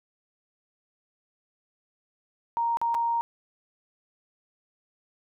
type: tone with dropouts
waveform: sine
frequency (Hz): 932.3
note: A#5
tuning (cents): 0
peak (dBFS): -23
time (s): 2.57-3.21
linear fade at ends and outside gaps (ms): 0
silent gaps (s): 2.771-2.815 / 2.944-2.949
effects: none